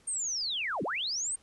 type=linear two-way sweep; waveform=sine; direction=down then up; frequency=8820 to 139.7 to 8820 Hz; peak=-30 dBFS; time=0.07-1.36 s; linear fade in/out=10 ms; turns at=0.83 s; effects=pink hiss -63 dBFS RMS until 1.42 s + resampled to 24000 Hz